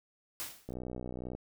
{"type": "noise with exponential decay", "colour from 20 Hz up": "white", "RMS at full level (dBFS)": -36, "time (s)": [0.4, 0.74], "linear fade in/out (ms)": 0, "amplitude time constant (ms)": 72}
{"type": "click train", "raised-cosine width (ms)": 2, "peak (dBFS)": -27, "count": 42, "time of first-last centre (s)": [0.69, 1.35], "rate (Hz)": 62.1}
{"effects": []}